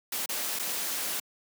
white noise with dropouts, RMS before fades -32 dBFS, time 0.12-1.2 s, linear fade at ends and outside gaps 5 ms, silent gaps 0.26-0.29 / 0.59-0.594 s, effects high-pass 200 Hz 12 dB/octave

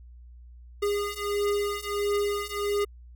square beating tone pair, 407.9 / 409.4 Hz, G#4 / G#4, -31 / -25 cents, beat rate 1.5 Hz, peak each -30 / -29 dBFS, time 0.82-2.85 s, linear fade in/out 10 ms, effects added 60 Hz sine -45 dBFS peak until 3.15 s

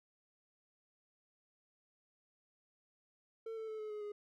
triangle tone with pitch steps, 450 / 442.8 / 435.7 / 428.7 / 421.8 / 415 Hz, A4 / A4 / A4 / A4 / G#4 / G#4, +39 / +11 / -17 / -45 / +27 / -1 cents, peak -39 dBFS, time 3.46-4.12 s, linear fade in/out 5 ms, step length 110 ms, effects none

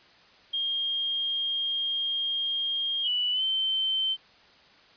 sine tone, 3225 Hz, G7, 48 cents sharp, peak -26 dBFS, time 0.53-3.08 s, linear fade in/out 10 ms
sine tone with pitch glide, 2959 to 3095 Hz, F#7 to G7, -1 to -23 cents, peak -24 dBFS, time 3.03-4.17 s, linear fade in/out 50 ms, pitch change +78 cents, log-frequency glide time 3.32-3.43 s
effects white hiss -56 dBFS RMS until 4.96 s + resampled to 11025 Hz

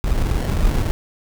brown noise with sample-and-hold, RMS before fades -18 dBFS, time 0.04-0.91 s, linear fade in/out 0 ms, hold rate 1225 Hz, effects none

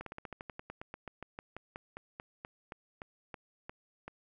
slowing click train, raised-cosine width 0.5 ms, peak -27 dBFS, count 25, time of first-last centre 0.01-4.08 s, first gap 53 ms, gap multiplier 1.09, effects none

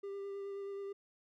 triangle tone with vibrato, 397.3 Hz, G4, 23 cents sharp, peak -38 dBFS, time 0.03-0.93 s, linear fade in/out 10 ms, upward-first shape sine, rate 9.4 Hz, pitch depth 14 cents each way, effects none

